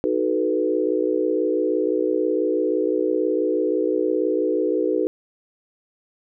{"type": "chord", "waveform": "sine", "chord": "B dominant seventh", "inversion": "first", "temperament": "equal with one note detuned", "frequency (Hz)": [311.1, 370, 436, 493.9], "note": ["D#4", "F#4", "A4", "B4"], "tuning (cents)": [0, 0, -16, 0], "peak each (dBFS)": -24, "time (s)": [0.04, 5.07], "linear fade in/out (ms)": 0, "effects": []}